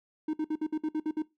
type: tone bursts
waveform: triangle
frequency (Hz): 309.8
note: D#4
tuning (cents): -7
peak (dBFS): -25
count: 9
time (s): 0.28-1.222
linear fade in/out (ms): 5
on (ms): 54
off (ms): 57
effects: noise-tail reverb RT60 0.2 s tail -19 dB re dry